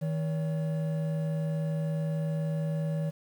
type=tone pair together; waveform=triangle; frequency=158.83 / 566 Hz; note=D#3 / C#5; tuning=+36 / +36 cents; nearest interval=octave + minor seventh; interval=2200 cents; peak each=-26 / -36 dBFS; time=0.01-3.11 s; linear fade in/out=20 ms; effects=9-bit